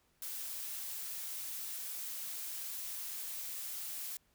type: noise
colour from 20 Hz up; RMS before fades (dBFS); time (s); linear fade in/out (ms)
blue; -42; 0.22-4.17; 2
effects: pink hiss -73 dBFS RMS until 4.34 s